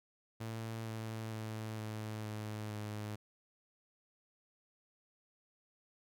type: tone with pitch steps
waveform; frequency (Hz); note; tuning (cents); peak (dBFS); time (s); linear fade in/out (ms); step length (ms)
sawtooth; 112.4 / 111.04 / 109.71 / 108.38 / 107.08 / 105.79; A2 / A2 / A2 / A2 / A2 / G#2; +37 / +16 / -5 / -26 / -47 / +32; -36; 0.4-3.16; 10; 460
effects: none